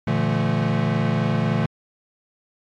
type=chord; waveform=square; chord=Bb major seventh; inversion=none; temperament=equal with one note detuned; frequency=116.54 / 146.83 / 170.33 / 220 Hz; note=Bb2 / D3 / F3 / A3; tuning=0 / 0 / -43 / 0 cents; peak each=-25 dBFS; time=0.07-1.66 s; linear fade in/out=5 ms; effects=low-pass 3000 Hz 12 dB/octave + MP3 64 kbps